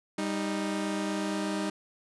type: tone pair together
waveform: sawtooth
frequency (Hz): 197.94 / 311.1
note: G3 / D#4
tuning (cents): +17 / 0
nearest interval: minor sixth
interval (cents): 783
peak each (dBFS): -28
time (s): 0.18-1.7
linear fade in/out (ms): 5
effects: resampled to 24000 Hz